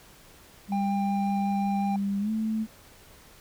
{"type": "tone with pitch glide", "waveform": "sine", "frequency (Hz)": [199, 219.5], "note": ["G3", "A3"], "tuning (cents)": [26, -4], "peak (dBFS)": -25, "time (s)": [0.68, 2.67], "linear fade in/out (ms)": 50, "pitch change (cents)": 170, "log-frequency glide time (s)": [2.19, 2.31]}
{"type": "tone with vibrato", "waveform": "triangle", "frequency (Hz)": 796, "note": "G5", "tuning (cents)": 26, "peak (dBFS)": -27, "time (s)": [0.72, 1.96], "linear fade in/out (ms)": 2, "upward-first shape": "triangle", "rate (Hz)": 5.5, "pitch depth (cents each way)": 8}
{"effects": ["pink hiss -53 dBFS RMS until 3.4 s"]}